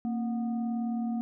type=tone with frequency modulation; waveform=sine; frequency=230 Hz; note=A#3; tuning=23 cents flat; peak=-28 dBFS; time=0.05-1.21 s; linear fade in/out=0 ms; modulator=499 Hz; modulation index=0.45; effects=none